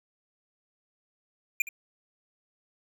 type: tone with echo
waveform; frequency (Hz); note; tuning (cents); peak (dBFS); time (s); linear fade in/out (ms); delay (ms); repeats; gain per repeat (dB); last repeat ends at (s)
square; 2398; D7; +36; -23; 1.6-1.62; 2; 69; 1; -14; 1.689
effects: none